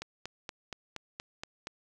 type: click train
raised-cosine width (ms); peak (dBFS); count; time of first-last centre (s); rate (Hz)
0.2; -21; 8; 0.02-1.671; 4.24
effects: none